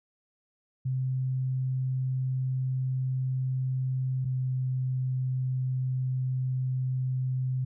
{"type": "tone pair in turn", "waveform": "sine", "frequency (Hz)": [130, 129.03], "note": ["C3", "C3"], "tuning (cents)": [-11, -24], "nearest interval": "unison", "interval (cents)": 13, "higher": "first", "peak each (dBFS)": -26, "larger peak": "neither", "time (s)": [[0.85, 4.25], [4.25, 7.65]], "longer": "neither", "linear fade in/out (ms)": 10, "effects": []}